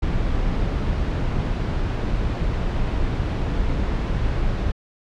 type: noise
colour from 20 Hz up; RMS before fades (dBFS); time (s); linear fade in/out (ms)
brown; -22; 0.02-4.72; 10
effects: low-pass 4000 Hz 12 dB/octave